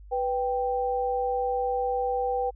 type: tone pair together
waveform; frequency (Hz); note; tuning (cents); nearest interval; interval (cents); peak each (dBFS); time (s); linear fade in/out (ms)
sine; 493.9 / 784; B4 / G5; 0 / 0; minor sixth; 800; -27; 0.11-2.51; 20
effects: added 50 Hz sine -44 dBFS peak until 2.55 s